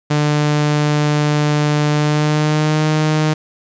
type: tone with pitch glide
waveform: sawtooth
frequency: 148.9 to 154.42 Hz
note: D3 to D#3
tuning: +24 to -13 cents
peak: -9 dBFS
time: 0.1-3.34 s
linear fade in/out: 10 ms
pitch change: +63 cents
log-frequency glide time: 1.9-2.85 s
effects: resampled to 16000 Hz + 8-bit